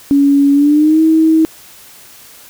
sine tone with pitch glide, 281.3 to 319.4 Hz, C#4 to D#4, +26 to +45 cents, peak -6 dBFS, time 0.11-1.45 s, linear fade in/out 0 ms, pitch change +219 cents, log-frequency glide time 0.53-1.01 s, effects white hiss -39 dBFS RMS until 2.49 s

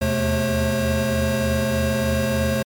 square tone cluster, 78.3 / 81.6 / 127.8 / 217 / 539 Hz, D#2 / E2 / C3 / A3 / C#5, +11 / -17 / -40 / -24 / -49 cents, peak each -30 / -28 / -27 / -24 / -24 dBFS, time 0.01-2.63 s, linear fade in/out 10 ms, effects MP3 96 kbps

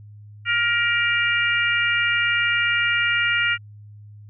harmonic tone with a mistuned harmonic, 469.9 Hz, A#4, 14 cents sharp, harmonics 3 / 4 / 5 / 6, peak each -22 / -23 / -24 / -25 dBFS, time 0.45-3.58 s, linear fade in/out 50 ms, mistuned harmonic 4, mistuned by +16 cents, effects added 104 Hz sine -40 dBFS peak until 4.29 s

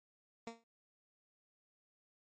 15% pulse tone with exponential decay, 230.2 Hz, A#3, 22 cents flat, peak -34 dBFS, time 0.47-0.64 s, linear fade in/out 2 ms, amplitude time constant 36 ms, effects MP3 32 kbps

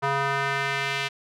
square tone with band-pass filter sweep, 138.59 Hz, C#3, in tune, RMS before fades -26 dBFS, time 0.02-1.09 s, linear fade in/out 20 ms, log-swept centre 1100 to 2700 Hz, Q 1.5, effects none

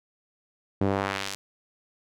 sawtooth tone with band-pass filter sweep, 98 Hz, G2, in tune, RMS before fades -28 dBFS, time 0.81-1.35 s, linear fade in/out 0 ms, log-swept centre 300 to 6800 Hz, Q 0.82, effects none

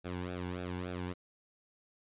sawtooth tone with flanger, 89.9 Hz, F#2, 49 cents flat, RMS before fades -39 dBFS, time 0.04-1.14 s, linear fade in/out 20 ms, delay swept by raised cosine 0.98 to 1.63 ms, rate 3.5 Hz, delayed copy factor -0.85, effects resampled to 8000 Hz

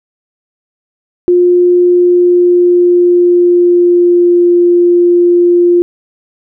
sine tone with pitch glide, 355.1 to 349.8 Hz, F4 to F4, +29 to +3 cents, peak -4 dBFS, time 1.28-5.82 s, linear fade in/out 0 ms, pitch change -26 cents, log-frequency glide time 1.78-4.51 s, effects none

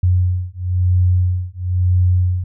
sine beating tone pair, 90 / 91 Hz, F#2 / F#2, -47 / -28 cents, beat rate 1 Hz, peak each -16 dBFS, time 0.03-2.44 s, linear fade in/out 5 ms, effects none

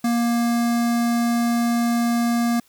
square tone with notch filter, 235.7 Hz, A#3, 19 cents sharp, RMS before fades -20 dBFS, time 0.04-2.6 s, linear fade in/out 5 ms, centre 2900 Hz, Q 1.9, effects white hiss -58 dBFS RMS until 2.68 s

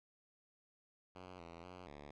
5% pulse tone with pitch steps, 91.4 / 84.3 / 90.6 / 72.8 Hz, F#2 / E2 / F#2 / D2, -21 / +39 / -36 / -15 cents, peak -40 dBFS, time 1.15-2.11 s, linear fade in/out 5 ms, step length 240 ms, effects low-pass 4000 Hz 12 dB/octave

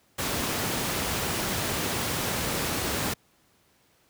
pink noise, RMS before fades -28 dBFS, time 0.18-3.14 s, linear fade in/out 10 ms, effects pink hiss -64 dBFS RMS until 4.09 s + high-pass 80 Hz 12 dB/octave

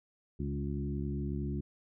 harmonic tone with a mistuned harmonic, 71 Hz, C#2, 42 cents sharp, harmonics 1 / 2 / 3 / 4 / 5, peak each -37 / -37 / -39 / -42 / -43 dBFS, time 0.39-1.61 s, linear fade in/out 10 ms, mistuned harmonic 3, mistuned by -26 cents, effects none

